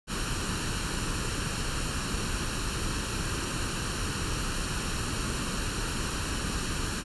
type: noise with comb filter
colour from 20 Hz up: pink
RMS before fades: -31 dBFS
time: 0.07-7.04 s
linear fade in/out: 50 ms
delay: 0.71 ms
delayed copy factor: +0.6
effects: resampled to 24000 Hz